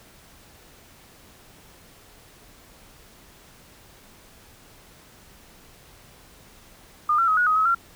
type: tone with pitch steps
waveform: sine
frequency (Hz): 1215 / 1356 / 1269 / 1454 / 1258 / 1281 / 1371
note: D#6 / E6 / D#6 / F#6 / D#6 / E6 / F6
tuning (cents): -42 / +49 / +34 / -31 / +19 / -50 / -32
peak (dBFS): -17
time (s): 7.09-7.748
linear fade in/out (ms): 5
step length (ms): 94
effects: pink hiss -51 dBFS RMS until 7.95 s